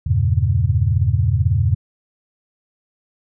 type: chord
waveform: sine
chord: E diminished seventh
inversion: none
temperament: equal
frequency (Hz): 82.41 / 98 / 116.54 / 138.59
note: E2 / G2 / Bb2 / Db3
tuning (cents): 0 / 0 / 0 / 0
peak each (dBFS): -19 / -18 / -19 / -22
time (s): 0.06-1.75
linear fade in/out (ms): 10
effects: none